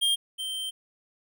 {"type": "tone pair in turn", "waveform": "square", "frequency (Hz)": [3211, 3129], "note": ["G7", "G7"], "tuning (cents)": [41, -4], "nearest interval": "unison", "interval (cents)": 45, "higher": "first", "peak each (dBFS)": [-22, -31], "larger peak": "first", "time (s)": [[0.01, 0.16], [0.38, 0.71]], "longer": "second", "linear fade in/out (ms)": 20, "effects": []}